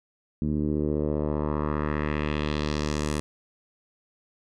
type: tone with low-pass filter sweep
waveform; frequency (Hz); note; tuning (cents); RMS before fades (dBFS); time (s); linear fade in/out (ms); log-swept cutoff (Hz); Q
10% pulse; 75; D2; +37; -27; 0.42-3.2; 0; 230 to 9200; 1.8
effects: none